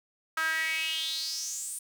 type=tone with high-pass filter sweep; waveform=sawtooth; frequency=320.3 Hz; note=E4; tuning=50 cents flat; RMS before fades=-32 dBFS; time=0.37-1.79 s; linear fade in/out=5 ms; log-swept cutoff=1400 to 9400 Hz; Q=6.2; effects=none